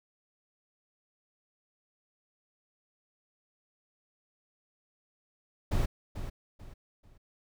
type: noise with echo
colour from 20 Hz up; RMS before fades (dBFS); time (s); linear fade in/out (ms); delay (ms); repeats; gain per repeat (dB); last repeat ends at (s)
brown; -27; 5.71-5.86; 10; 440; 3; -10; 7.18
effects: none